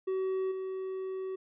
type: tone with level steps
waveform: triangle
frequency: 378.6 Hz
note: F#4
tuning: 40 cents sharp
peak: -27 / -32 dBFS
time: 0.07-1.36 s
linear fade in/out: 10 ms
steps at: 0.51 s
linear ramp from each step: 10 ms
effects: resampled to 8000 Hz